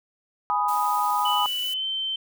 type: chord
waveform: sine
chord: G# minor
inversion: none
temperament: equal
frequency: 830.6 / 987.8 / 1244.5 Hz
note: G#5 / B5 / D#6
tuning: 0 / 0 / 0 cents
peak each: -25 dBFS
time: 0.5-1.46 s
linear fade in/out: 0 ms
type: noise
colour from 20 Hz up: blue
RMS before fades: -38 dBFS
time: 0.68-1.74 s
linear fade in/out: 5 ms
type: tone with pitch glide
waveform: sine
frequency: 2974 to 3099 Hz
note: F#7 to G7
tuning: +8 to -21 cents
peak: -25 dBFS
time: 1.25-2.16 s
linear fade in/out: 5 ms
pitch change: +71 cents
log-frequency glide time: 1.63-1.85 s
effects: none